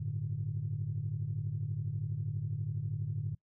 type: chord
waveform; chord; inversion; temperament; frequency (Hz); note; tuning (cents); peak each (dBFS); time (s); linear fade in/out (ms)
sine; G suspended second; none; just; 98 / 110.25 / 147; G2 / A2 / D3; 0 / +4 / +2; -39 / -36 / -36; 0-3.35; 10
effects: noise-tail reverb RT60 0.1 s tail -23 dB re dry + tanh soft clip ceiling -25 dBFS